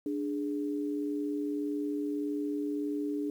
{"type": "tone pair together", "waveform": "sine", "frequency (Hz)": [293.7, 415.4], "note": ["D4", "G#4"], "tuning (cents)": [0, 0], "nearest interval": "tritone", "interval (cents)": 600, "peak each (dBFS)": [-31, -37], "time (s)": [0.06, 3.3], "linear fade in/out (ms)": 2, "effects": ["10-bit"]}